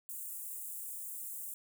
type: high-pass noise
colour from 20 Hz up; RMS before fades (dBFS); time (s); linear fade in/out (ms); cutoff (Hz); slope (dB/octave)
white; -43; 0.09-1.54; 0; 7600; 48
effects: none